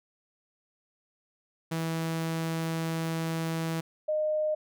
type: tone pair in turn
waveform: sawtooth / sine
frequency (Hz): 163.2 / 614.2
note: E3 / D#5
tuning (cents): -17 / -23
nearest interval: octave + major seventh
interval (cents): 2294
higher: second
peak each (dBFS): -25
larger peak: neither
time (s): 1.71-3.81 / 4.08-4.55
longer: first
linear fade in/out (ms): 10
effects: none